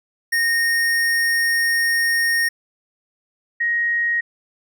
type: tone pair in turn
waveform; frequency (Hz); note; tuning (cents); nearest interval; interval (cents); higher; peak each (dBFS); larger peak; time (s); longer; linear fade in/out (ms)
square / sine; 1850 / 1880.2; A#6 / A#6; -14 / +14; unison; 28; second; -17; neither; 0.32-2.49 / 3.6-4.21; first; 10
effects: none